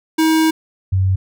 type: tone pair in turn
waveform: square / sine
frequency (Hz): 318.7 / 94.75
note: D#4 / F#2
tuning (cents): +42 / +42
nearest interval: octave + major sixth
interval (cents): 2100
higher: first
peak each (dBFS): -12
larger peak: neither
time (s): 0.18-0.51 / 0.92-1.16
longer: first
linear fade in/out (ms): 10
effects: none